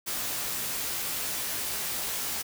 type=noise with comb filter; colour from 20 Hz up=white; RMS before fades=-32 dBFS; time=0.06-2.43 s; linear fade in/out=20 ms; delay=17 ms; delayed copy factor=+0.5; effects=none